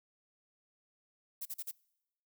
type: noise bursts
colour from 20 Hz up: violet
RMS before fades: -40 dBFS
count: 4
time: 1.41-1.714 s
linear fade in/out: 10 ms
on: 46 ms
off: 40 ms
effects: noise-tail reverb RT60 0.9 s tail -25 dB re dry